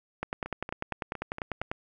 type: two click trains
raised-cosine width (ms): 0.5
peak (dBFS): -16 / -22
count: 16 / 6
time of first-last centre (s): 0.23-1.715 / 0.46-1.615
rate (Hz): 10.1 / 4.33
effects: none